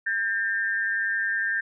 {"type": "tone pair together", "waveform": "sine", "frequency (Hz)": [1600, 1805.4], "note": ["G6", "A6"], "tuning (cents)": [35, 44], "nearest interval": "major second", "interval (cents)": 209, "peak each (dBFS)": [-26, -26], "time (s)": [0.06, 1.61], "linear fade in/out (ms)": 10, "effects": []}